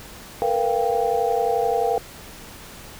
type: tone cluster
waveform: sine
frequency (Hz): 456.4 / 487.8 / 696 / 790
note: A#4 / B4 / F5 / G5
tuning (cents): -37 / -21 / -6 / +13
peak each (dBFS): -24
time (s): 0.42-1.98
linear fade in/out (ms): 0
effects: pink hiss -41 dBFS RMS until 2.99 s